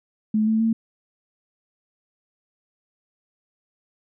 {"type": "tone with pitch steps", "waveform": "sine", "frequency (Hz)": [215.7, 220.5, 225.4], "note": ["A3", "A3", "A3"], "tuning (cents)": [-34, 4, 42], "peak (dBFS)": -17, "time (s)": [0.34, 0.73], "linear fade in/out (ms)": 5, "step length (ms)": 130, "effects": []}